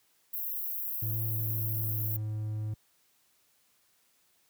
pink high-pass noise, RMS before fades -35 dBFS, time 0.33-2.17 s, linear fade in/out 10 ms, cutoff 12000 Hz, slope 96 dB/octave
triangle tone with pitch glide, 110.7 to 107.24 Hz, A2 to A2, +11 to -44 cents, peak -29 dBFS, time 1.02-2.74 s, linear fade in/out 5 ms, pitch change -55 cents, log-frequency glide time 1.22-2.2 s
effects white hiss -69 dBFS RMS until 4.49 s + high-pass 60 Hz 12 dB/octave

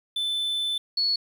triangle / sine tone pair in turn, 3520 / 4393 Hz, A7 / C#8, 0 / -16 cents, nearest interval major third, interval 384 cents, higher second, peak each -23 / -21 dBFS, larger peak second, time 0.16-0.78 / 0.97-1.16 s, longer first, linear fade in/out 5 ms, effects 9-bit

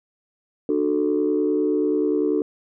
sine chord, D major, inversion none, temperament equal with one note detuned, 299.5 / 370 / 440 Hz, D4 / F#4 / A4, +34 / 0 / 0 cents, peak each -21 / -23 / -22 dBFS, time 0.69-2.42 s, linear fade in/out 2 ms, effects tanh soft clip ceiling -11 dBFS

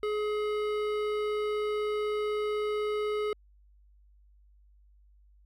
sine tone with hard clipping, 422 Hz, G#4, 28 cents sharp, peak -30 dBFS, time 0.03-3.33 s, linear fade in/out 2 ms, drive 14 dB, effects added 50 Hz sine -57 dBFS peak until 5.45 s

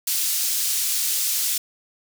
pink high-pass noise, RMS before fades -23 dBFS, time 0.07-1.58 s, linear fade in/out 5 ms, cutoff 5400 Hz, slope 12 dB/octave, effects none

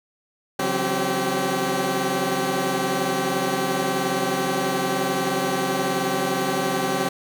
15% pulse tone cluster, 140.8 / 169.6 / 186.9 / 263.2 / 385.3 Hz, C#3 / E3 / F#3 / C4 / G4, +27 / +50 / +18 / +10 / -30 cents, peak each -26 / -28 / -22 / -20 / -19 dBFS, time 0.59-7.09 s, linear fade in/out 5 ms, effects none

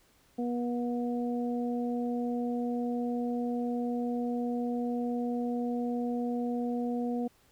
harmonic tone, 241.4 Hz, B3, 39 cents flat, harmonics 1 / 2 / 3, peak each -30 / -36 / -40 dBFS, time 0.38-7.28 s, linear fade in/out 10 ms, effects pink hiss -65 dBFS RMS until 7.51 s

